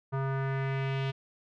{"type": "tone with low-pass filter sweep", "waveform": "square", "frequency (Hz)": 135.2, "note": "C#3", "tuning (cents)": -43, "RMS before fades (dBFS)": -31, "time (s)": [0.12, 1.12], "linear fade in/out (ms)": 20, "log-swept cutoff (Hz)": [1200, 3200], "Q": 2.1, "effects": []}